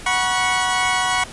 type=chord; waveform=20% pulse; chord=F# suspended fourth; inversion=none; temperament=equal with one note detuned; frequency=740 / 968.6 / 1108.7 Hz; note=F#5 / B5 / C#6; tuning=0 / -34 / 0 cents; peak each=-17 dBFS; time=0.06-1.24 s; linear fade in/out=5 ms; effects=pink hiss -37 dBFS RMS until 1.32 s + resampled to 24000 Hz